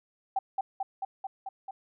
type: tone with echo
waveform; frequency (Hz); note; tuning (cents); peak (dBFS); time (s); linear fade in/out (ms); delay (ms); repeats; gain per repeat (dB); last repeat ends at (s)
sine; 776; G5; -18; -24; 0.36-0.39; 5; 220; 6; -2; 1.71
effects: none